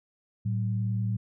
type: tone pair together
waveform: sine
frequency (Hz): 111.26 / 190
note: A2 / F#3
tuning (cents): +20 / +46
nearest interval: major sixth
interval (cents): 926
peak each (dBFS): -26 / -33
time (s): 0.45-1.17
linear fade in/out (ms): 10
effects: none